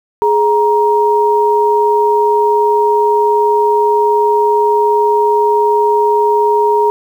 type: tone pair together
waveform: sine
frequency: 418.7 / 940 Hz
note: G#4 / A#5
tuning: +14 / +14 cents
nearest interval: octave + major second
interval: 1400 cents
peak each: -11 dBFS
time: 0.22-6.9 s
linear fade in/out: 0 ms
effects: 7-bit